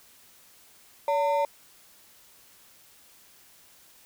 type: ring-modulated tone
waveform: triangle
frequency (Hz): 739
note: F#5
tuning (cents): -2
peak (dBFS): -17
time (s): 1.08-1.45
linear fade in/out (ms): 2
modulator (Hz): 169
effects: white hiss -56 dBFS RMS until 4.05 s